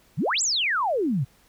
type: exponential two-way sweep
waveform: sine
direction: up then down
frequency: 116.54 to 8000 to 116.54 Hz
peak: -21 dBFS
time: 0.17-1.25 s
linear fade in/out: 20 ms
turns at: 0.42 s
effects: pink hiss -59 dBFS RMS until 1.48 s